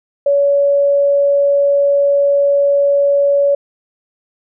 sine tone, 565 Hz, C#5, 33 cents sharp, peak -9 dBFS, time 0.26-3.55 s, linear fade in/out 5 ms, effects none

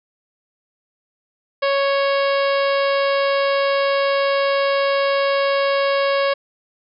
harmonic tone with a mistuned harmonic, 554.4 Hz, C#5, in tune, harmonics 1 / 2 / 3 / 4 / 5 / 6 / 7 / 8 / 9, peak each -17 / -23 / -27 / -29 / -31 / -33 / -34 / -35 / -36 dBFS, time 1.62-6.34 s, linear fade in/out 10 ms, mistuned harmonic 6, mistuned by -38 cents, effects none

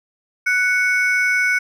triangle ring-modulated tone, 1853 Hz, A#6, 11 cents flat, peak -10 dBFS, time 0.46-1.59 s, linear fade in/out 10 ms, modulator 369 Hz, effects none

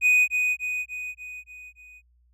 triangle tone with echo, 2489 Hz, D#7, in tune, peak -14 dBFS, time 0.01-0.28 s, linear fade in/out 50 ms, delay 290 ms, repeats 6, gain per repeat -5 dB, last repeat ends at 2.02 s, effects added 60 Hz sine -59 dBFS peak until 2.33 s

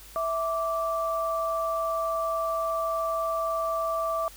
sine tone pair together, 656 / 1167.5 Hz, E5 / D6, -9 / -11 cents, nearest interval minor seventh, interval 998 cents, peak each -28 dBFS, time 0.16-4.28 s, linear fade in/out 0 ms, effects added 50 Hz sine -50 dBFS peak until 4.36 s + white hiss -49 dBFS RMS until 4.36 s

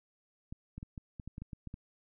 clicks, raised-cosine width 5 ms, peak -30 dBFS, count 11, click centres 0.525 / 0.78 / 0.829 / 0.978 / 1.198 / 1.276 / 1.381 / 1.42 / 1.532 / 1.673 / 1.741 s, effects none

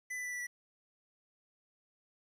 square tone with pitch steps, 2003 / 1990.3 / 1977.7 / 1965.2 / 1952.7 Hz, B6 / B6 / B6 / B6 / B6, +24 / +13 / +2 / -9 / -20 cents, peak -38 dBFS, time 0.1-0.47 s, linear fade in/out 10 ms, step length 74 ms, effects low-pass 12000 Hz 12 dB/octave + 11-bit

